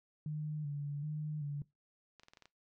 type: tone with vibrato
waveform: sine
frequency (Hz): 148.1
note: D3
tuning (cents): +15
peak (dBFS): -36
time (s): 0.26-1.62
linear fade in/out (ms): 2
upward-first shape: square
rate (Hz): 1.3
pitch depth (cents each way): 45
type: clicks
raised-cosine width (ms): 0.2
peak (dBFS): -39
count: 7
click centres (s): 2.197 / 2.234 / 2.284 / 2.335 / 2.372 / 2.423 / 2.456
effects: noise-tail reverb RT60 0.2 s tail -21 dB re dry